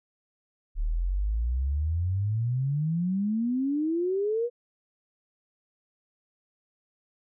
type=exponential sweep; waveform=sine; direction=up; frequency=36.02 to 490 Hz; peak=-24 dBFS; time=0.75-4.5 s; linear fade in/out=50 ms; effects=none